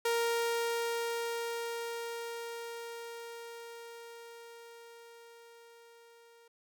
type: tone with level ramp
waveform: sawtooth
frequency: 466.2 Hz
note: A#4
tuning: in tune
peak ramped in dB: -24 to -54 dBFS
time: 0.05-6.48 s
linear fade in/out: 5 ms
effects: none